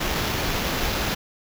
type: noise with sample-and-hold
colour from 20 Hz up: pink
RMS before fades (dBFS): -25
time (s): 0-1.15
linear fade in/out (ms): 10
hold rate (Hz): 8820
effects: none